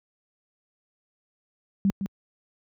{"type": "tone with echo", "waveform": "sine", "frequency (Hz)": 196.3, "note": "G3", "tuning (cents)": 3, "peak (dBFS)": -18, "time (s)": [1.85, 1.9], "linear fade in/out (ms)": 0, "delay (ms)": 160, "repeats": 1, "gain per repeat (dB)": -8, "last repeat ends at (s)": 2.06, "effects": ["high-pass 60 Hz 12 dB/octave"]}